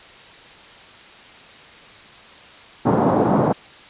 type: band-pass noise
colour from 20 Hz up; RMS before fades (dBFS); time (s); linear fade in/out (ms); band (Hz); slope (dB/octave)
pink; -17; 2.85-3.53; 10; 140 to 980; 24
effects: white hiss -43 dBFS RMS until 3.89 s + resampled to 8000 Hz